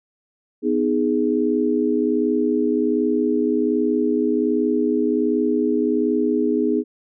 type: chord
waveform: sine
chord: G# minor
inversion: first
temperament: equal with one note detuned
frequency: 249.8 / 311.1 / 415.3 Hz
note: B3 / D#4 / G#4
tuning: +20 / 0 / 0 cents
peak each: -21 dBFS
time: 0.62-6.84 s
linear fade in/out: 50 ms
effects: none